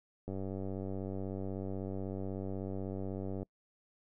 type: click train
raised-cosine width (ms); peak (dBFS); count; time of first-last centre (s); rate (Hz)
2; -27; 304; 0.28-3.43; 96.2
effects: noise-tail reverb RT60 0.1 s tail -26 dB re dry